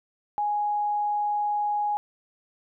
sine tone, 830.6 Hz, G#5, in tune, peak -23 dBFS, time 0.38-1.97 s, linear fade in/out 0 ms, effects none

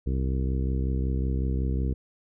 harmonic tone, 65.41 Hz, C2, in tune, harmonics 1 / 2 / 3 / 4 / 5 / 6 / 7, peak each -25 / -31 / -35 / -37 / -39 / -41 / -42 dBFS, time 0.06-1.94 s, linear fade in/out 10 ms, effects none

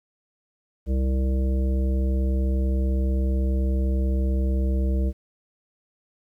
harmonic tone, 65.41 Hz, C2, in tune, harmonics 1 / 3 / 5 / 7 / 9, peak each -20 / -30 / -34 / -37 / -39 dBFS, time 0.86-5.13 s, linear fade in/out 50 ms, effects 10-bit

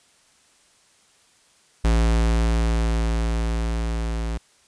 square tone with level ramp, 56.3 Hz, A1, 40 cents sharp, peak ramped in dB -16 to -25 dBFS, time 1.84-4.38 s, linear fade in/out 10 ms, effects white hiss -58 dBFS RMS until 4.67 s + resampled to 22050 Hz

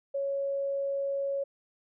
sine tone, 554.4 Hz, C#5, in tune, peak -28 dBFS, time 0.14-1.44 s, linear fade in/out 10 ms, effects none

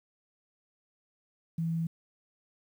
sine tone, 164.81 Hz, E3, in tune, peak -28 dBFS, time 1.58-1.87 s, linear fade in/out 5 ms, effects 10-bit

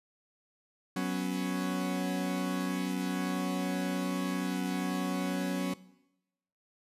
40% pulse chord, F# suspended fourth, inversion none, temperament equal, 185 / 246.9 / 277.2 Hz, F#3 / B3 / C#4, 0 / 0 / 0 cents, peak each -32 / -37 / -34 dBFS, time 0.96-5.74 s, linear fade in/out 5 ms, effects noise-tail reverb RT60 0.9 s tail -19 dB re dry + resampled to 32000 Hz

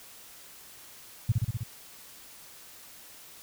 sine tone with echo, 113.4 Hz, A#2, 47 cents flat, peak -19 dBFS, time 1.29-1.32 s, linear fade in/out 5 ms, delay 63 ms, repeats 5, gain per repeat -2 dB, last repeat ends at 1.635 s, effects white hiss -50 dBFS RMS until 3.42 s

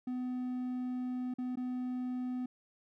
triangle tone with dropouts, 251.2 Hz, B3, 30 cents sharp, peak -32 dBFS, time 0.07-2.46 s, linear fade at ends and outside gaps 5 ms, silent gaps 1.34-1.384 / 1.557-1.571 s, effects none

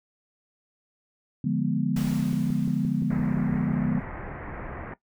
sine chord, D diminished seventh, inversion none, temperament equal with one note detuned, 146.83 / 174.61 / 207.7 / 245.5 Hz, D3 / F3 / Ab3 / Cb4, 0 / 0 / 0 / -10 cents, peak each -28 dBFS, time 1.44-4 s, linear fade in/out 5 ms
pink noise with exponential decay, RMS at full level -37 dBFS, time 1.96-4.03 s, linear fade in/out 5 ms, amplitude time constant 450 ms
click train, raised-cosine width 3 ms, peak -24 dBFS, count 9, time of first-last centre 2.33-3.716 s, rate 5.77 Hz
pink low-pass noise, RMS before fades -37 dBFS, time 3.1-4.94 s, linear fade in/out 5 ms, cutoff 2100 Hz, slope 48 dB/octave
effects noise-tail reverb RT60 0.1 s tail -17 dB re dry

